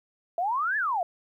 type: exponential two-way sweep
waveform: sine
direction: up then down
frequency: 659.3 to 1785 to 659.3 Hz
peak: -24 dBFS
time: 0.38-1.03 s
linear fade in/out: 2 ms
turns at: 0.77 s
effects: 11-bit